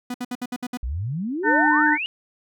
45% pulse tone bursts, 246.9 Hz, B3, in tune, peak -26 dBFS, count 7, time 0.1-0.773 s, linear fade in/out 5 ms, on 43 ms, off 62 ms
sine exponential sweep, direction up, 55 to 2960 Hz, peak -24 dBFS, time 0.83-2.06 s, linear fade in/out 0 ms
harmonic tone, 300.9 Hz, D4, 42 cents sharp, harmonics 1 / 3 / 5 / 6, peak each -21 / -21 / -21 / -21 dBFS, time 1.43-1.98 s, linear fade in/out 50 ms
effects none

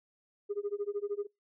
sine tone with tremolo, 408.8 Hz, G#4, 27 cents flat, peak -28 dBFS, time 0.49-1.27 s, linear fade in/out 20 ms, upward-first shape sine, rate 13 Hz, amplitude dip 100%, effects noise-tail reverb RT60 0.2 s tail -25 dB re dry + tanh soft clip ceiling -27 dBFS

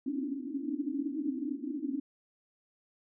pink band-pass noise, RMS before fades -35 dBFS, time 0.06-2 s, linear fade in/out 5 ms, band 260 to 310 Hz, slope 96 dB/octave, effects none

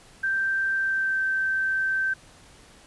sine tone with pitch glide, 1568 to 1553.6 Hz, G6 to G6, 0 to -16 cents, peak -22 dBFS, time 0.23-2.14 s, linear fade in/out 10 ms, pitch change -16 cents, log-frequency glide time 0.79-1.21 s, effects pink hiss -52 dBFS RMS until 2.86 s + resampled to 24000 Hz

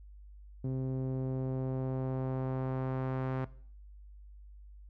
sawtooth tone with low-pass filter sweep, 130.81 Hz, C3, in tune, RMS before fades -34 dBFS, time 0.64-3.45 s, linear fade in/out 5 ms, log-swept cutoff 340 to 1500 Hz, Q 0.93, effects noise-tail reverb RT60 0.5 s tail -18 dB re dry + added 50 Hz sine -49 dBFS peak until 4.89 s

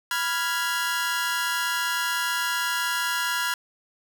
sawtooth chord, F diminished, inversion second, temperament equal, 987.8 / 1396.9 / 1661.2 Hz, Cb6 / F6 / Ab6, 0 / 0 / 0 cents, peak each -26 / -24 / -25 dBFS, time 0.11-3.54 s, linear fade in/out 2 ms, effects none

